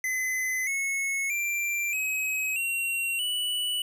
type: tone with pitch steps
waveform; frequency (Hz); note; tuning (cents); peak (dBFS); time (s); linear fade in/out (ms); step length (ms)
square; 2032 / 2190 / 2361 / 2545 / 2744 / 2958; B6 / C#7 / D7 / D#7 / F7 / F#7; +49 / -22 / +9 / +39 / -31 / -1; -27; 0.04-3.82; 2; 630
effects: none